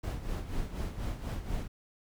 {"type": "noise with tremolo", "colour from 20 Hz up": "brown", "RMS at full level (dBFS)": -33, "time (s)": [0.03, 1.68], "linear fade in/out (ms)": 10, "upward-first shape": "sine", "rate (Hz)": 4.1, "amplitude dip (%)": 65, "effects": []}